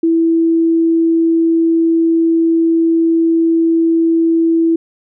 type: tone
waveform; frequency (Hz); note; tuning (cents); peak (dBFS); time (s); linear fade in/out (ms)
sine; 329.6; E4; 0; -9; 0.03-4.76; 5
effects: none